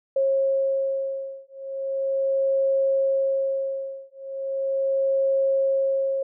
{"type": "beating tone pair", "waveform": "sine", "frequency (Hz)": [541, 541.38], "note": ["C#5", "C#5"], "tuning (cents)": [-42, -41], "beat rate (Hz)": 0.38, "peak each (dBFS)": -24, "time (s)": [0.16, 6.23], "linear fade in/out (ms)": 5, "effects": []}